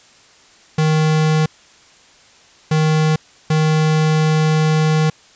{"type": "tone bursts at uneven times", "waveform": "square", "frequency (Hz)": 156, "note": "D#3", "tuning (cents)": 5, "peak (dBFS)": -13, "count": 3, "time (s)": [[0.78, 1.46], [2.71, 3.16], [3.5, 5.1]], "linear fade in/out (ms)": 5, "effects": ["white hiss -48 dBFS RMS until 5.35 s", "resampled to 16000 Hz"]}